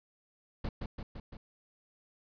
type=noise with echo; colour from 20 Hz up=brown; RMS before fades=-34 dBFS; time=0.64-0.69 s; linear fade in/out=5 ms; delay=170 ms; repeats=4; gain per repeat=-3 dB; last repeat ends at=1.37 s; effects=resampled to 11025 Hz